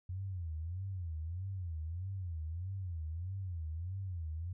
sine tone with vibrato, 87.31 Hz, F2, in tune, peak -37 dBFS, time 0.09-4.53 s, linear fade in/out 5 ms, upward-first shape sine, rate 1.6 Hz, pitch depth 190 cents each way, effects none

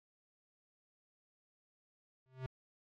square tone with exponential growth, 130 Hz, C3, 11 cents flat, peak -36 dBFS, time 2.26-2.46 s, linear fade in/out 0 ms, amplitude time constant 42 ms, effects low-pass 3000 Hz 12 dB/octave + AAC 64 kbps

